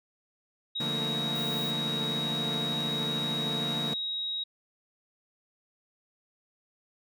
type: tone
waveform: sine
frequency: 3804 Hz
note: A#7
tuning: 34 cents sharp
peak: -30 dBFS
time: 0.75-4.44 s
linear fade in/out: 10 ms
type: chord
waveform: sawtooth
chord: Bb major seventh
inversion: first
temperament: equal with one note detuned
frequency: 147.34 / 174.61 / 220 / 233.1 Hz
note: D3 / F3 / A3 / Bb3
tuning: +6 / 0 / 0 / 0 cents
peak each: -32 / -35 / -35 / -34 dBFS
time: 0.8-3.94 s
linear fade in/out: 5 ms
type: noise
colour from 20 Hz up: violet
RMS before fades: -45 dBFS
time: 1.35-1.71 s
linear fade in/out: 5 ms
effects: none